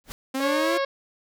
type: noise with exponential growth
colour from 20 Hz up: pink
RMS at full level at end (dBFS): -31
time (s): 0.04-0.12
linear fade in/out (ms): 0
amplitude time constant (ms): 17
type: exponential sweep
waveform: sawtooth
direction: up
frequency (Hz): 261.6 to 349.2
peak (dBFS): -21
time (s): 0.34-0.78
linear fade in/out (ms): 10
type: harmonic tone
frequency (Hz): 548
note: C#5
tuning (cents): -20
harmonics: 1 / 2 / 3 / 4 / 5 / 6 / 7 / 8 / 9 / 10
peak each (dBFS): -24 / -29 / -32 / -36 / -42 / -41 / -40 / -42 / -45 / -47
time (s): 0.4-0.85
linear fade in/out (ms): 5
effects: none